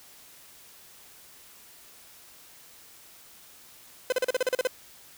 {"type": "tone bursts", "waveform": "45% pulse", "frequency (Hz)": 509, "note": "C5", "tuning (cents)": -48, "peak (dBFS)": -22, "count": 10, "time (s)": [4.1, 4.672], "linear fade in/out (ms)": 2, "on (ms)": 23, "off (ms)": 38, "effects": ["white hiss -52 dBFS RMS until 5.17 s"]}